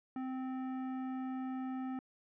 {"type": "tone with hard clipping", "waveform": "sine", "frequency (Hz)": 259.8, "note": "C4", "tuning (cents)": -12, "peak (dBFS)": -39, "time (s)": [0.16, 1.99], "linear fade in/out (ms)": 2, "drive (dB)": 14, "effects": ["low-pass 2000 Hz 12 dB/octave"]}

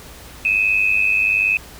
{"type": "tone pair together", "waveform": "sine", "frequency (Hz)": [2506, 2607], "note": ["D#7", "E7"], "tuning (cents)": [12, -20], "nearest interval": "minor second", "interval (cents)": 68, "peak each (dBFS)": -17, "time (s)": [0.45, 1.57], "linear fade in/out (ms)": 2, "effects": ["added 60 Hz sine -44 dBFS peak until 1.79 s", "pink hiss -40 dBFS RMS until 1.79 s"]}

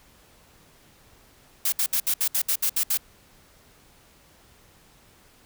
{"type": "noise bursts", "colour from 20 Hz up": "blue", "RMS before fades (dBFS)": -23, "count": 10, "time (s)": [1.65, 2.974], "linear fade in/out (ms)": 5, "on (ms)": 73, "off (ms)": 66, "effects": ["pink hiss -56 dBFS RMS until 5.45 s"]}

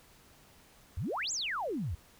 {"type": "exponential two-way sweep", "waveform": "sine", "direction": "up then down", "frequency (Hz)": [68.1, 7902, 68.1], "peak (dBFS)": -32, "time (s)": [0.97, 1.95], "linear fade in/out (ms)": 5, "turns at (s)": 1.32, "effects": ["pink hiss -60 dBFS RMS until 2.19 s"]}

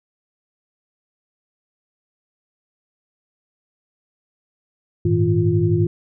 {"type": "tone cluster", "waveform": "sine", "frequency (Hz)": [100, 111.7, 159.6, 348.6], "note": ["G2", "A2", "D#3", "F4"], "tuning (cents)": [35, 27, 44, -3], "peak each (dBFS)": -20, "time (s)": [5.05, 5.87], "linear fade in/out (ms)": 5, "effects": []}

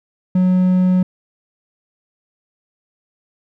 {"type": "tone", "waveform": "triangle", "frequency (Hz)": 183.5, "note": "F#3", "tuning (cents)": -14, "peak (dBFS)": -9, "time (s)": [0.35, 1.03], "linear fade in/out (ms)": 5, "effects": []}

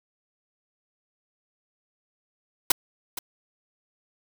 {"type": "noise with echo", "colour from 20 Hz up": "white", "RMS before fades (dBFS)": -17, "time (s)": [2.7, 2.72], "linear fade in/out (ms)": 5, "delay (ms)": 470, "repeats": 1, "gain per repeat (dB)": -15, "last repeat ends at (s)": 3.19, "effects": []}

